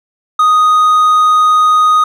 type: tone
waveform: triangle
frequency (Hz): 1244.5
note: D#6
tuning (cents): 0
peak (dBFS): -4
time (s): 0.39-2.04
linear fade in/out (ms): 5
effects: none